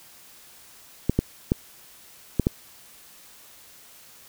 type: clicks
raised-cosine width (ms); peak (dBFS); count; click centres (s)
3; -6; 5; 1.096 / 1.19 / 1.519 / 2.397 / 2.469
effects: white hiss -50 dBFS RMS until 4.28 s